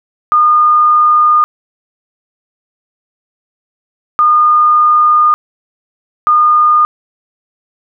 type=tone bursts at uneven times; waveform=sine; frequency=1219 Hz; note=D#6; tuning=36 cents flat; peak=-5 dBFS; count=3; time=0.32-1.44 / 4.19-5.34 / 6.27-6.85 s; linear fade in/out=0 ms; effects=none